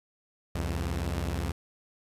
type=beating tone pair; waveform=sawtooth; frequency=67.3 / 86.3 Hz; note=C2 / F2; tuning=+49 / -20 cents; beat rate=19 Hz; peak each=-28 dBFS; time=0.55-1.52 s; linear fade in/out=5 ms; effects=resampled to 32000 Hz + 9-bit